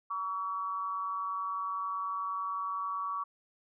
sine tone with amplitude modulation, 1136 Hz, C#6, 42 cents sharp, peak -29 dBFS, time 0.1-3.24 s, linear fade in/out 10 ms, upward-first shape sine, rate 189 Hz, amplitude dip 65%, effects none

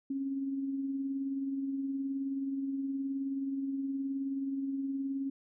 sine tone with tremolo, 272.7 Hz, C#4, 28 cents flat, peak -30 dBFS, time 0.1-5.3 s, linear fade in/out 5 ms, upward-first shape triangle, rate 19 Hz, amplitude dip 40%, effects none

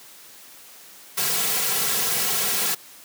white noise with comb filter, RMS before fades -23 dBFS, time 1.17-2.75 s, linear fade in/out 10 ms, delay 3.3 ms, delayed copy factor -1, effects white hiss -46 dBFS RMS until 3.04 s + high-pass 150 Hz 12 dB/octave

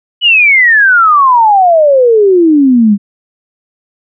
sine exponential sweep, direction down, 2989 to 196 Hz, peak -3 dBFS, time 0.21-2.98 s, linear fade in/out 50 ms, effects none

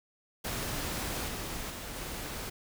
pink noise with level steps, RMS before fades -35 / -38 / -41 / -39 dBFS, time 0.44-2.5 s, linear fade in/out 10 ms, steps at 1.28 / 1.7 / 1.96 s, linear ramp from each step 2 ms, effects none

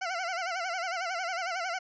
20% pulse tone with vibrato, 716 Hz, F5, 43 cents sharp, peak -26 dBFS, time 0.01-1.79 s, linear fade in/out 10 ms, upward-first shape sine, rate 11 Hz, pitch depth 120 cents each way, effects resampled to 16000 Hz

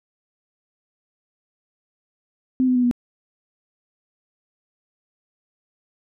sine tone with pitch steps, 257.7 / 252.7 / 247.8 / 243 Hz, C4 / B3 / B3 / B3, -26 / +40 / +6 / -28 cents, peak -15 dBFS, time 2.6-2.912 s, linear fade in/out 0 ms, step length 78 ms, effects none

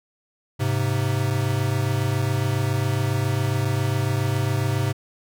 square tone pair together, 104.22 / 131.5 Hz, G#2 / C3, +7 / +9 cents, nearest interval major third, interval 402 cents, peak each -24 dBFS, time 0.59-4.93 s, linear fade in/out 20 ms, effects none

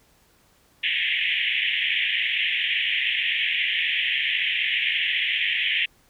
white band-pass noise, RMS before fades -24 dBFS, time 0.83-5.86 s, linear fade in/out 10 ms, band 1800 to 3300 Hz, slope 96 dB/octave, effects pink hiss -60 dBFS RMS until 6.09 s

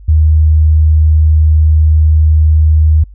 sine tone, 77.78 Hz, D#2, in tune, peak -4 dBFS, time 0.08-3.04 s, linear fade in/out 10 ms, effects added 50 Hz sine -31 dBFS peak until 3.14 s

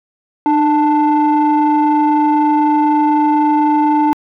triangle ring-modulated tone, 290 Hz, D4, 22 cents flat, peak -3 dBFS, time 0.46-4.13 s, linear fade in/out 0 ms, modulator 592 Hz, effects tanh soft clip ceiling -5 dBFS

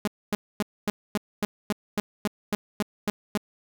sawtooth tone bursts, 207.7 Hz, G#3, in tune, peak -19 dBFS, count 13, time 0.05-3.375 s, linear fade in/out 0 ms, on 25 ms, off 250 ms, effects none

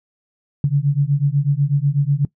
sine beating tone pair, 138.4 / 146.5 Hz, C#3 / D3, -2 / -4 cents, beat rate 8.1 Hz, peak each -17 dBFS, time 0.64-2.25 s, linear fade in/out 2 ms, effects noise-tail reverb RT60 0.1 s tail -20 dB re dry

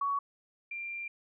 sine tone pair in turn, 1122 / 2377 Hz, C#6 / D7, +21 / +20 cents, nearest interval octave + minor second, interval 1299 cents, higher second, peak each -28 / -36 dBFS, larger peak first, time 0.01-0.19 / 0.71-1.08 s, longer second, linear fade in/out 5 ms, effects none

